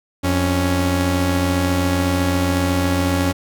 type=tone pair together; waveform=sawtooth; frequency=87.8 / 277.5 Hz; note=F2 / C#4; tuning=+10 / +2 cents; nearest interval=octave + minor sixth; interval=1992 cents; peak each=-15 dBFS; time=0.23-3.33 s; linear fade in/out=20 ms; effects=none